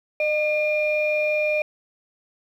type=tone pair together; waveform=sine; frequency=607.5 / 2409 Hz; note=D#5 / D7; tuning=-42 / +43 cents; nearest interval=2 octaves; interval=2385 cents; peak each=-20 / -23 dBFS; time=0.2-1.62 s; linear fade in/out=2 ms; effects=tanh soft clip ceiling -13 dBFS + 9-bit